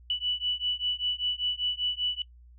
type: beating tone pair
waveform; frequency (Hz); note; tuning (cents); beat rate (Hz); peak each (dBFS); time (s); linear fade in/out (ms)
sine; 2960 / 2965.1; F#7 / F#7; 0 / +3; 5.1; -30; 0.1-2.22; 2
effects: noise-tail reverb RT60 0.1 s tail -21 dB re dry + added 60 Hz sine -50 dBFS peak until 2.58 s

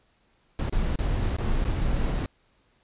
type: noise with dropouts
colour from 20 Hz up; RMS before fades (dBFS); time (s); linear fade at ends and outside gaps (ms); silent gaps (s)
brown; -25; 0.59-2.26; 1; 0.696-0.725 / 0.958-0.988 / 1.366-1.384 / 1.642-1.65
effects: pink hiss -66 dBFS RMS until 2.83 s + resampled to 8000 Hz

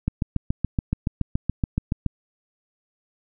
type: click train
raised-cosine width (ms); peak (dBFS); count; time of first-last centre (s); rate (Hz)
5; -9; 15; 0.08-2.063; 7.06
effects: none

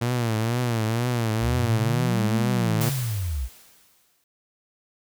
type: tone with vibrato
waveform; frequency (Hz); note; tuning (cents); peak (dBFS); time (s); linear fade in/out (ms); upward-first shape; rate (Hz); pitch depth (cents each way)
sawtooth; 116.54; A#2; 0; -18; 0.01-2.9; 10; triangle; 2.1; 130
type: linear two-way sweep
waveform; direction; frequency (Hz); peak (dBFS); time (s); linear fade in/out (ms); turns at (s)
sine; up then down; 55 to 220 to 55; -24; 1.4-3.49; 50; 2.35
type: noise with exponential decay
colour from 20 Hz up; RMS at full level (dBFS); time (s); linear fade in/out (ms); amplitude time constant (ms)
white; -29; 2.81-4.24; 2; 310
effects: none

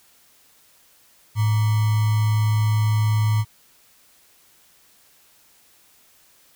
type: tone with sample-and-hold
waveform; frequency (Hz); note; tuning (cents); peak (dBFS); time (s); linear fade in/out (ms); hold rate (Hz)
sine; 107.7; A2; -37; -16; 1.35-3.45; 50; 1050
effects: white hiss -56 dBFS RMS until 6.55 s

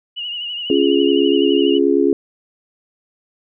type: tone with vibrato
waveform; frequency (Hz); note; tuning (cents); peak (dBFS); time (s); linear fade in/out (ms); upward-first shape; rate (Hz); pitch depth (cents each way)
sine; 2886; F#7; -44; -23; 0.16-1.79; 20; triangle; 12; 63
type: chord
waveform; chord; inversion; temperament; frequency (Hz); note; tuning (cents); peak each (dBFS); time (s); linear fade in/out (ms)
sine; Db major; none; just; 277.2 / 346.5 / 415.8; Db4 / F4 / Ab4; 0 / -14 / +2; -16; 0.7-2.13; 2
effects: none

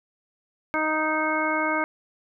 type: harmonic tone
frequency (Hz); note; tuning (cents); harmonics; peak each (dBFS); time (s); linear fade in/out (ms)
311.1; D#4; 0; 1 / 2 / 3 / 4 / 5 / 7; -29 / -29 / -29 / -29 / -29 / -29; 0.74-1.84; 0
effects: none

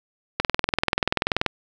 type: click train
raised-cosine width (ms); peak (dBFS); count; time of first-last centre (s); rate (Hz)
0.3; -3; 23; 0.4-1.463; 20.7
effects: none

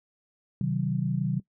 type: chord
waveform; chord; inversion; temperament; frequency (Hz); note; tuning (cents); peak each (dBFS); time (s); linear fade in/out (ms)
sine; C diminished; none; just; 130.81 / 156.98 / 188.37; C3 / Eb3 / Gb3; 0 / +16 / +31; -29; 0.61-1.4; 2
effects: noise-tail reverb RT60 0.1 s tail -20 dB re dry

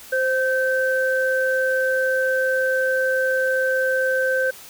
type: tone pair together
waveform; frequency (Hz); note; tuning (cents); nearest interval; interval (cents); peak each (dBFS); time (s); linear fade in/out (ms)
sine; 522 / 1548.9; C5 / G6; -4 / -21; octave + perfect fifth; 1883; -20 / -21; 0.12-4.51; 10
effects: white hiss -42 dBFS RMS until 4.69 s

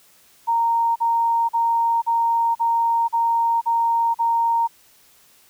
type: tone bursts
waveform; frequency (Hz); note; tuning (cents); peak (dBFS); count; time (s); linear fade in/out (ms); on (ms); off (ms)
sine; 926; A#5; -12; -16; 8; 0.47-4.677; 20; 490; 41
effects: white hiss -54 dBFS RMS until 5.49 s

